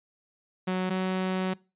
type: tone pair in turn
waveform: sawtooth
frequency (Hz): 185 / 186.72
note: F#3 / F#3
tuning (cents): 0 / +16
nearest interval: unison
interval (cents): 16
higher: second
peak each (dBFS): -22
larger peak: neither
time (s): 0.67-0.9 / 0.9-1.54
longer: second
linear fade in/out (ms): 10
effects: noise-tail reverb RT60 0.3 s tail -23 dB re dry + resampled to 8000 Hz